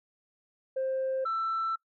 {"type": "tone pair in turn", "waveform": "sine", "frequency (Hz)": [527, 1332.2], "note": ["C5", "E6"], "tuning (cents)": [12, 18], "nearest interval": "octave + major third", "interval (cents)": 1606, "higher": "second", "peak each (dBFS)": -26, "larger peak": "neither", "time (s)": [[0.76, 1.25], [1.25, 1.76]], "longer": "second", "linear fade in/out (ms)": 10, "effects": ["noise-tail reverb RT60 0.1 s tail -21 dB re dry", "tanh soft clip ceiling -25 dBFS"]}